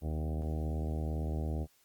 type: harmonic tone with a mistuned harmonic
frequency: 77.78 Hz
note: D#2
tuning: in tune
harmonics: 1 / 2 / 3 / 4 / 5 / 6 / 7 / 8 / 9 / 10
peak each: -33 / -39 / -43 / -45 / -47 / -49 / -50 / -51 / -52 / -53 dBFS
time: 0.01-1.67 s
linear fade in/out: 50 ms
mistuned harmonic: 1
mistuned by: -47 cents
effects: white hiss -68 dBFS RMS until 1.84 s + Opus 24 kbps